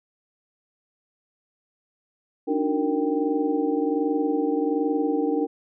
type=tone cluster; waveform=sine; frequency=289.2 / 310.5 / 369 / 462.9 / 785 Hz; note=D4 / D#4 / F#4 / A#4 / G5; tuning=-27 / -3 / -5 / -12 / +2 cents; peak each=-25 / -26 / -33 / -26 / -33 dBFS; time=2.47-5.47 s; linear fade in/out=20 ms; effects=none